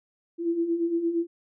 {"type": "beating tone pair", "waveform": "sine", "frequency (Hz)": [330, 338.7], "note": ["E4", "E4"], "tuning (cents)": [2, 47], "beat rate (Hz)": 8.7, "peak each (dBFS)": [-31, -24], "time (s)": [0.38, 1.27], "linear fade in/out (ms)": 50, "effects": []}